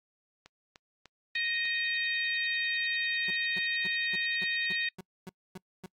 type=click train; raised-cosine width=0.2 ms; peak=-32 dBFS; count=5; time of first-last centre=0.46-1.654 s; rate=3.35 Hz
type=harmonic tone; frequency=622.3 Hz; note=D#5; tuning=in tune; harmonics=3 / 4 / 5 / 6 / 7; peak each=-32 / -33 / -45 / -36 / -42 dBFS; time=1.35-4.89 s; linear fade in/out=5 ms
type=tone bursts; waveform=30% pulse; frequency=185 Hz; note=F#3; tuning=in tune; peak=-37 dBFS; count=10; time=3.28-5.86 s; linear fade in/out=2 ms; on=24 ms; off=260 ms
effects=noise-tail reverb RT60 0.1 s tail -26 dB re dry + AAC 64 kbps